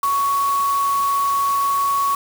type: tone in noise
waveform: sine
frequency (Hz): 1115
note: C#6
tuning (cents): +10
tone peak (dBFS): -16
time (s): 0.03-2.15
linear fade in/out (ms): 2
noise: white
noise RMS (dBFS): -32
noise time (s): 0.03-2.15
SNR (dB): +13
effects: none

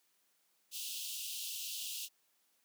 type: high-pass noise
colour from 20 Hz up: pink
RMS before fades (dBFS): -42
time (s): 0.71-2.09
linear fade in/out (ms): 50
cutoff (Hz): 2700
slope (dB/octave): 96
effects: white hiss -75 dBFS RMS until 2.64 s + high-pass 200 Hz 12 dB/octave

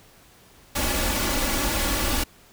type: noise with comb filter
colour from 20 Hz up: pink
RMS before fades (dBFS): -24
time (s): 0.75-2.24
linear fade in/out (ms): 10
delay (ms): 3.5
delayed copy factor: +0.75
effects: pink hiss -53 dBFS RMS until 2.52 s

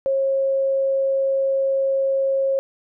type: tone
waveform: sine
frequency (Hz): 541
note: C#5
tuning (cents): -42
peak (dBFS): -17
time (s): 0.06-2.59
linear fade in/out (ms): 0
effects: none

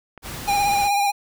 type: clicks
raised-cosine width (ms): 0.5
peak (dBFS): -24 / -33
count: 2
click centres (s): 0.177 / 0.702
type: noise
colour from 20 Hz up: pink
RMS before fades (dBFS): -33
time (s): 0.22-0.9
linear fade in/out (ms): 50
type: tone with vibrato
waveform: square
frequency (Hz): 809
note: G#5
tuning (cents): -46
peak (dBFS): -18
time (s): 0.47-1.12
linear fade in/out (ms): 20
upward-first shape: sine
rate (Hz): 16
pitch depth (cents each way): 31
effects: none

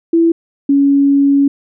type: tone pair in turn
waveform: sine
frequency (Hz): 332.7 / 279.8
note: E4 / C#4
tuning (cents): +16 / +16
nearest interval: minor third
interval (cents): 300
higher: first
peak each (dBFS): -7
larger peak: neither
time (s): 0.13-0.32 / 0.69-1.48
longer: second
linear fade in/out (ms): 5
effects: none

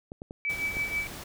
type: clicks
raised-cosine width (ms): 2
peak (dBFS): -26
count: 4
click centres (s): 0.119 / 0.219 / 0.309 / 0.769
type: tone with tremolo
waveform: sine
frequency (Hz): 2300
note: D7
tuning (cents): -37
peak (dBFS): -25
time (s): 0.45-1.07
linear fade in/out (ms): 0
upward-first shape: triangle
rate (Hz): 6.2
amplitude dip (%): 75
type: noise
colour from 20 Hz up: pink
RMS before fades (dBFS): -41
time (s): 0.49-1.24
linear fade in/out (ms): 10
effects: none

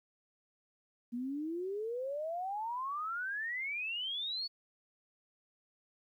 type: exponential sweep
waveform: sine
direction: up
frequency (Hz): 233.3 to 4495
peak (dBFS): -35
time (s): 1.12-4.48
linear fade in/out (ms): 20
effects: 12-bit

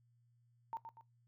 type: tone with echo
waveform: sine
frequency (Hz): 911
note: A#5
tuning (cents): -40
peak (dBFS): -38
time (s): 0.73-0.77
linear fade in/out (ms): 0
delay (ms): 120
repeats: 2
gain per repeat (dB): -8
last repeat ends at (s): 1.01
effects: noise-tail reverb RT60 0.2 s tail -20 dB re dry + added 119 Hz sine -69 dBFS peak until 1.27 s

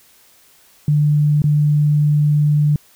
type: tone with dropouts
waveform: sine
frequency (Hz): 148.5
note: D3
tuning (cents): +20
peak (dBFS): -11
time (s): 0.88-2.76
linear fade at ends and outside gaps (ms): 2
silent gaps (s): 1.42-1.44
effects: white hiss -51 dBFS RMS until 2.95 s

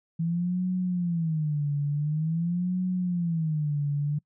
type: tone with vibrato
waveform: sine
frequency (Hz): 162.6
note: E3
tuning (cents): -23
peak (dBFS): -24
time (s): 0.19-4.19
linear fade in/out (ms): 10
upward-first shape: sine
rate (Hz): 0.47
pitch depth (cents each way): 210
effects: noise-tail reverb RT60 0.1 s tail -26 dB re dry

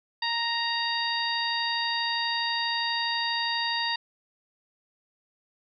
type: harmonic tone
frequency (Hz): 932.3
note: A#5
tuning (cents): 0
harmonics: 1 / 2 / 3 / 4 / 5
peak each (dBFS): -31 / -31 / -35 / -32 / -32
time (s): 0.22-3.96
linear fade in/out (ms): 5
effects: none

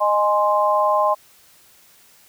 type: chord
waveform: sine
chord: Ab major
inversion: second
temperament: equal with one note detuned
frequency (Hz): 616.5 / 830.6 / 1046.5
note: Eb5 / Ab5 / C6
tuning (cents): -16 / 0 / 0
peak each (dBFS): -19 / -21 / -18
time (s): 0-1.15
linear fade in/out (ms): 20
effects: white hiss -52 dBFS RMS until 2.28 s

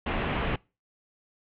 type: low-pass noise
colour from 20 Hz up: pink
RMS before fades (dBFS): -29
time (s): 0.06-0.56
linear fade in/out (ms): 5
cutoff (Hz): 3100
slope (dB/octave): 48
effects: noise-tail reverb RT60 0.3 s tail -25 dB re dry

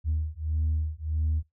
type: beating tone pair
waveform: sine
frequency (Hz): 77.1 / 78.7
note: D#2 / D#2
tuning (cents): -15 / +20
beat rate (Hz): 1.6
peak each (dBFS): -27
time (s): 0.04-1.43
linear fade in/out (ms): 50
effects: noise-tail reverb RT60 0.2 s tail -24 dB re dry + tanh soft clip ceiling -20 dBFS

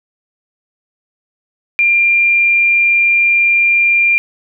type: tone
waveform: sine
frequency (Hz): 2389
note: D7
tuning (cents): +29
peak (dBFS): -8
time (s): 1.79-4.18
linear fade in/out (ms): 0
effects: none

